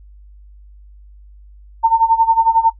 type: tone with tremolo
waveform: sine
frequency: 906 Hz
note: A#5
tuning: 50 cents flat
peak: -6 dBFS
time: 1.83-2.71 s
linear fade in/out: 20 ms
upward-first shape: sine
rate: 11 Hz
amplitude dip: 80%
effects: noise-tail reverb RT60 0.1 s tail -18 dB re dry + added 50 Hz sine -39 dBFS peak until 2.79 s